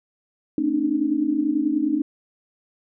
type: tone cluster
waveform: sine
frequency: 227.4 / 275.6 / 294 / 305 Hz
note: A#3 / C#4 / D4 / D#4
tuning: -43 / -10 / +2 / -34 cents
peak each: -30 / -24 / -30 / -21 dBFS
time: 0.58-2.02 s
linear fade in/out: 2 ms
effects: none